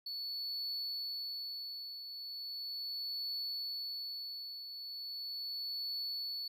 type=tone with tremolo; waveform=triangle; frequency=4435 Hz; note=C#8; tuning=in tune; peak=-35 dBFS; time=0.06-6.48 s; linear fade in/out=5 ms; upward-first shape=triangle; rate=0.38 Hz; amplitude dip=60%; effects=none